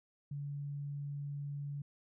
sine tone, 143.1 Hz, D3, 45 cents flat, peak -38 dBFS, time 0.31-1.82 s, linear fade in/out 5 ms, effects none

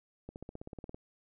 accelerating click train, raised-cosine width 2 ms, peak -30 dBFS, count 12, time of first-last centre 0.29-0.945 s, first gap 69 ms, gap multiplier 0.97, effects none

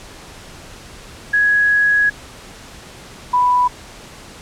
sine tone pair in turn, 1669 / 989.2 Hz, G#6 / B5, +8 / +3 cents, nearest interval major sixth, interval 905 cents, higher first, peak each -11 dBFS, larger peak neither, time 1.33-2.1 / 3.33-3.68 s, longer first, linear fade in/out 10 ms, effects pink hiss -38 dBFS RMS until 4.41 s + low-pass 9000 Hz 12 dB/octave

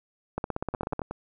two click trains, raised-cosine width 1 ms, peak -18 / -15 dBFS, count 5 / 11, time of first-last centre 0.74-1.11 / 0.38-0.993 s, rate 10.8 / 16.3 Hz, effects none

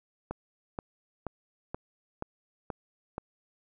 click train, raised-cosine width 1 ms, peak -20 dBFS, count 7, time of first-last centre 0.31-3.181 s, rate 2.09 Hz, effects none

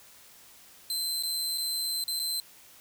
sawtooth tone with dropouts, 4091 Hz, C8, 40 cents flat, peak -26 dBFS, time 0.9-2.4 s, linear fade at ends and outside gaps 1 ms, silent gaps 1.226-1.234 / 1.576-1.581 / 2.039-2.08 / 2.193-2.198 s, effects white hiss -54 dBFS RMS until 2.8 s

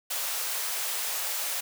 white high-pass noise, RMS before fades -31 dBFS, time 0.1-1.61 s, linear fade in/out 10 ms, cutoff 510 Hz, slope 24 dB/octave, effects none

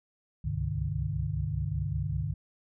sine tone cluster, 66.6 / 71.8 / 100.9 / 129.8 / 150.8 Hz, C2 / D2 / G#2 / C3 / D3, +31 / -39 / -49 / -13 / +46 cents, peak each -37 / -37 / -33 / -37 / -33 dBFS, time 0.44-2.34 s, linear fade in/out 10 ms, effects none

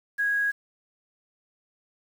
sine tone with quantisation, 1652 Hz, G#6, 10 cents flat, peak -22 dBFS, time 0.18-0.52 s, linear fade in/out 20 ms, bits 8, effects none

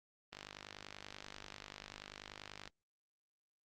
click train, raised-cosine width 0.2 ms, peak -29 dBFS, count 119, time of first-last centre 0.33-2.676 s, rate 50.3 Hz, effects Opus 24 kbps

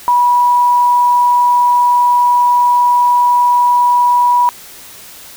sine tone, 975 Hz, B5, 23 cents flat, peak -7 dBFS, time 0.08-4.49 s, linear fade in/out 0 ms, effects white hiss -35 dBFS RMS until 5.36 s

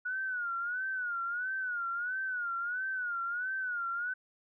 sine tone with vibrato, 1457 Hz, F#6, 27 cents flat, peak -32 dBFS, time 0.05-4.14 s, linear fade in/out 10 ms, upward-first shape sine, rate 1.5 Hz, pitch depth 110 cents each way, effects none

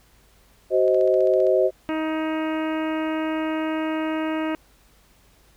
sine chord, C diminished, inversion second, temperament just, 376.7 / 523.3 / 627.9 Hz, Gb4 / C5 / Eb5, +31 / 0 / +16 cents, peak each -20 dBFS, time 0.7-1.71 s, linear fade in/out 50 ms
click train, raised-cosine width 0.2 ms, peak -28 dBFS, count 10, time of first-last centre 0.88-1.468 s, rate 15.3 Hz
harmonic tone, 314.9 Hz, D#4, 21 cents sharp, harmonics 1 / 2 / 3 / 4 / 5 / 6 / 7 / 8 / 9, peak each -24 / -30 / -34 / -36 / -38 / -40 / -41 / -42 / -43 dBFS, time 1.89-4.55 s, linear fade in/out 0 ms
effects added 50 Hz sine -58 dBFS peak until 5.56 s + pink hiss -58 dBFS RMS until 5.56 s

